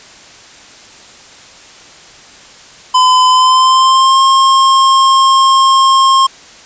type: tone with pitch glide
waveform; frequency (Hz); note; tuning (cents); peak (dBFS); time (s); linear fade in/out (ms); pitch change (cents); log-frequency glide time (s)
square; 1015 to 1068.5; B5 to C6; +47 to +36; -6; 2.94-6.27; 10; +89; 3.28-4.22
effects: white hiss -37 dBFS RMS until 6.65 s + resampled to 16000 Hz